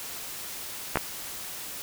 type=clicks; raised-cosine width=0.5 ms; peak=-8 dBFS; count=2; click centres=0.957 / 0.972 s; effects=white hiss -38 dBFS RMS until 1.82 s